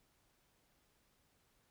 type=silence; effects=pink hiss -75 dBFS RMS until 1.7 s